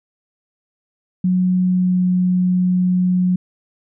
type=tone with pitch glide; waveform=sine; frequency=182.9 to 181.74 Hz; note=F#3 to F#3; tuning=-20 to -31 cents; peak=-13 dBFS; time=1.24-3.36 s; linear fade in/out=5 ms; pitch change=-11 cents; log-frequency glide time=1.65-2.04 s; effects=none